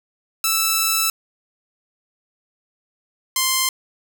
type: tone pair in turn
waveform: 5% pulse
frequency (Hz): 1318.5 / 1046.5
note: E6 / C6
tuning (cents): 0 / 0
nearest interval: major third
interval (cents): 400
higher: first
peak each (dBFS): -5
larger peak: neither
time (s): 0.44-1.1 / 3.36-3.69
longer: first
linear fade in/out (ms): 2
effects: none